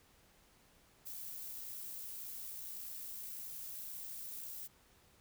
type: noise with amplitude modulation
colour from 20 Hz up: violet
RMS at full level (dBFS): -45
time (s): 1.05-4.68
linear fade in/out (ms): 20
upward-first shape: sine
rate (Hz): 61.8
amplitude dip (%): 25
effects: pink hiss -67 dBFS RMS until 5.2 s